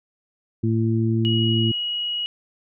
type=harmonic tone; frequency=112.6 Hz; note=A2; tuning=40 cents sharp; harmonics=1 / 2 / 3; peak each=-20 / -23 / -25 dBFS; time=0.63-1.72 s; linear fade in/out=10 ms
type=tone; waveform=sine; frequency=2904 Hz; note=F#7; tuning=33 cents flat; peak=-23 dBFS; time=1.25-2.26 s; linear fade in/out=0 ms
effects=none